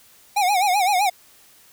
square tone with vibrato, 774 Hz, G5, 22 cents flat, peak -17 dBFS, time 0.36-1.1 s, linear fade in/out 10 ms, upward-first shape sine, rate 7.8 Hz, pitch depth 140 cents each way, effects white hiss -52 dBFS RMS until 1.72 s

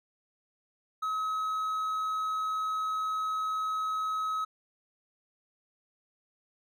triangle tone, 1279 Hz, D#6, 47 cents sharp, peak -27 dBFS, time 1.02-4.45 s, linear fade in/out 10 ms, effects none

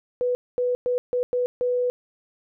sine tone bursts at uneven times, 493.9 Hz, B4, in tune, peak -20 dBFS, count 6, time 0.21-0.35 / 0.58-0.75 / 0.86-0.98 / 1.13-1.23 / 1.33-1.46 / 1.61-1.9 s, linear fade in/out 0 ms, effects none

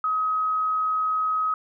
sine tone, 1268 Hz, D#6, 32 cents sharp, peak -21 dBFS, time 0.04-1.54 s, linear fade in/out 2 ms, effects none

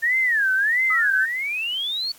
sine tone with vibrato, 1780 Hz, A6, 20 cents sharp, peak -17 dBFS, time 0.02-1.26 s, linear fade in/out 20 ms, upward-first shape sine, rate 1.5 Hz, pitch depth 270 cents each way
sine exponential sweep, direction up, 1251 to 4500 Hz, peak -23 dBFS, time 0.9-2.12 s, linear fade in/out 5 ms
effects white hiss -49 dBFS RMS until 2.18 s + AAC 64 kbps

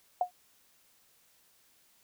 sine tone with exponential decay, 721 Hz, F#5, 45 cents flat, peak -21 dBFS, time 0.21-0.31 s, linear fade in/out 2 ms, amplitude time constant 20 ms, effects white hiss -66 dBFS RMS until 2.03 s

